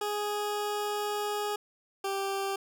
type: tone pair in turn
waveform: 20% pulse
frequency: 415.3 / 392 Hz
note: G#4 / G4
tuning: 0 / 0 cents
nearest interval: minor second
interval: 100 cents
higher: first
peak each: -25 dBFS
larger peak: neither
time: 0.01-1.56 / 2.04-2.56 s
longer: first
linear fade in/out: 5 ms
effects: none